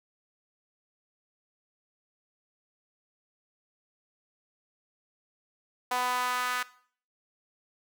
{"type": "tone with high-pass filter sweep", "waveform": "sawtooth", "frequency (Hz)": 249.1, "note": "B3", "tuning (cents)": 15, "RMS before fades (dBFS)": -30, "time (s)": [5.91, 6.63], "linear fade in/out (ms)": 5, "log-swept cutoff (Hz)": [840, 1400], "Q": 2.5, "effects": ["noise-tail reverb RT60 0.5 s tail -18 dB re dry"]}